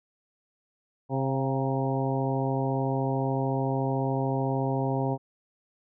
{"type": "harmonic tone with a mistuned harmonic", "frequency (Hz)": 133.7, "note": "C3", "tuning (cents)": 38, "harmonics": [1, 2, 3, 4, 5, 6, 7], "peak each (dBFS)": [-28, -31, -33, -34, -35, -36, -36], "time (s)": [1.09, 5.18], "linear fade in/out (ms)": 50, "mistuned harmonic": 5, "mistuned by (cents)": 45, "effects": []}